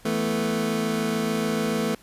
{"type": "chord", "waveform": "25% pulse", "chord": "E suspended fourth", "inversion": "none", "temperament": "equal", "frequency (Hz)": [164.81, 220, 246.9], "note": ["E3", "A3", "B3"], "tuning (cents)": [0, 0, 0], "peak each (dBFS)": [-27, -21, -26], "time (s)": [0.05, 1.95], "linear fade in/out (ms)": 5, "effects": ["pink hiss -53 dBFS RMS until 2.02 s", "resampled to 32000 Hz"]}